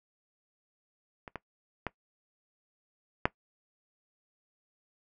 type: clicks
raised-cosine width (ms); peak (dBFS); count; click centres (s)
0.5; -27 / -21 / -17 / -8; 4; 1.278 / 1.357 / 1.867 / 3.255
effects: noise-tail reverb RT60 0.1 s tail -19 dB re dry